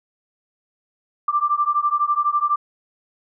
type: beating tone pair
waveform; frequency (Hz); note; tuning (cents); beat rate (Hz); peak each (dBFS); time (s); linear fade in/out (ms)
sine; 1174.7 / 1186.7; D6 / D6; 0 / +18; 12; -20; 1.28-2.56; 5
effects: none